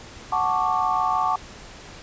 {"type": "chord", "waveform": "sine", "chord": "D major seventh", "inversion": "first", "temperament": "equal", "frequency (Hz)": [740, 880, 1108.7, 1174.7], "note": ["F#5", "A5", "C#6", "D6"], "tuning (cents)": [0, 0, 0, 0], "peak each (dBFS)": -25, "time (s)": [0.32, 1.36], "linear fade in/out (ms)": 5, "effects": ["pink hiss -42 dBFS RMS until 2.02 s", "resampled to 16000 Hz"]}